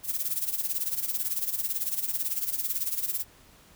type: noise with tremolo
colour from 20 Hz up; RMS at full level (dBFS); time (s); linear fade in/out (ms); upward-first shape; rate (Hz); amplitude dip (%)
violet; -27; 0.03-3.25; 50; sine; 18; 75
effects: pink hiss -56 dBFS RMS until 3.75 s